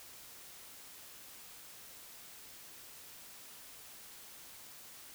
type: silence
effects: white hiss -53 dBFS RMS until 5.14 s